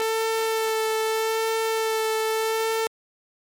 sawtooth tone with vibrato, 443.6 Hz, A4, 14 cents sharp, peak -18 dBFS, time 0-2.87 s, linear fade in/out 0 ms, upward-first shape sine, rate 0.81 Hz, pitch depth 14 cents each way, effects MP3 64 kbps

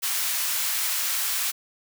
white high-pass noise, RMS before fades -26 dBFS, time 0.02-1.52 s, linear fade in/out 20 ms, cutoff 1100 Hz, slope 12 dB/octave, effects none

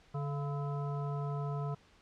harmonic tone with a mistuned harmonic, 144.1 Hz, D3, 33 cents flat, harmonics 1 / 3 / 5 / 7 / 9, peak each -34 / -44 / -45 / -47 / -48 dBFS, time 0.14-1.75 s, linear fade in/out 10 ms, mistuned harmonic 5, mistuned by -72 cents, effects pink hiss -63 dBFS RMS until 2.01 s + low-pass 5000 Hz 12 dB/octave

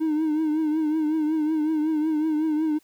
triangle tone with vibrato, 310 Hz, D#4, 6 cents flat, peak -18 dBFS, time 0-2.79 s, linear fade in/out 20 ms, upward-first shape triangle, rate 5.4 Hz, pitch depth 70 cents each way, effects tanh soft clip ceiling -14 dBFS + white hiss -62 dBFS RMS until 2.83 s

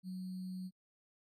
sine tone with sample-and-hold, 185 Hz, F#3, in tune, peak -40 dBFS, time 0.03-0.71 s, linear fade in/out 50 ms, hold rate 4410 Hz, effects AAC 48 kbps

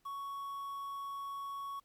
triangle tone with quantisation, 1113 Hz, C#6, 7 cents sharp, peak -37 dBFS, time 0.05-1.8 s, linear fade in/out 10 ms, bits 10, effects pink hiss -75 dBFS RMS until 1.84 s + MP3 96 kbps

